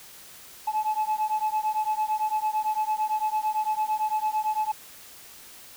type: beating tone pair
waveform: sine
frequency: 856 / 864.9 Hz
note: A5 / A5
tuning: -48 / -30 cents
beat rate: 8.9 Hz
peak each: -25 dBFS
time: 0.67-4.72 s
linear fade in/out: 10 ms
effects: tanh soft clip ceiling -20 dBFS + white hiss -47 dBFS RMS until 5.76 s